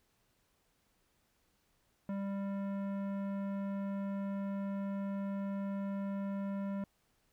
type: tone with tanh clipping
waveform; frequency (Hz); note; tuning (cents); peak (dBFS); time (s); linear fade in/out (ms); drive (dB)
sine; 197.6; G3; +14; -37; 2.09-6.84; 2; 15
effects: pink hiss -75 dBFS RMS until 7.32 s